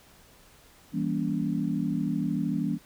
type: chord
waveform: sine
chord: E diminished seventh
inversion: none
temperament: just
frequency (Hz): 164.81 / 197.78 / 237.3 / 284.8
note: E3 / G3 / Bb3 / Db4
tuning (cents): 0 / +16 / +31 / +47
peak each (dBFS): -31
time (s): 0.92-2.79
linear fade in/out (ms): 50
effects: pink hiss -56 dBFS RMS until 2.85 s